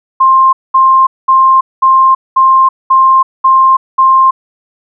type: tone bursts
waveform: sine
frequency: 1056 Hz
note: C6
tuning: 16 cents sharp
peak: -3 dBFS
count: 8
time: 0.2-4.31 s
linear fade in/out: 10 ms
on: 330 ms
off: 210 ms
effects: none